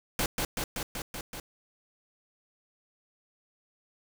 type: noise with echo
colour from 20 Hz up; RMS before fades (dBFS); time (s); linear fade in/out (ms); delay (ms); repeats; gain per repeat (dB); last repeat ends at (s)
pink; -28; 0.19-0.26; 2; 190; 6; -2; 1.4
effects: none